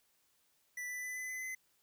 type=tone with pitch steps; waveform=square; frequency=1975.5 / 1988.1 / 2001 / 2014 / 2026 / 2039 Hz; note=B6 / B6 / B6 / B6 / B6 / C7; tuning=0 / +11 / +22 / +33 / +44 / -45 cents; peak=-40 dBFS; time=0.77-1.55 s; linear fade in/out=5 ms; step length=130 ms; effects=white hiss -74 dBFS RMS until 1.82 s